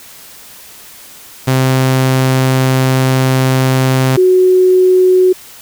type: tone pair in turn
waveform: sawtooth / sine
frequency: 130.81 / 369.1 Hz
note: C3 / F#4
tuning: 0 / -4 cents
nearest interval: octave + tritone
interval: 1796 cents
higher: second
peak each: -5 dBFS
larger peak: neither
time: 1.47-4.17 / 4.17-5.33 s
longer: first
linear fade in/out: 10 ms
effects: white hiss -36 dBFS RMS until 5.61 s